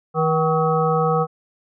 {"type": "harmonic tone with a mistuned harmonic", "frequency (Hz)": 160, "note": "D#3", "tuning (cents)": 49, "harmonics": [1, 3, 5, 7, 8], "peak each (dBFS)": [-21, -20, -23, -26, -24], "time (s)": [0.14, 1.27], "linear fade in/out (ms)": 50, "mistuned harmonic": 5, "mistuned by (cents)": -75, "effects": []}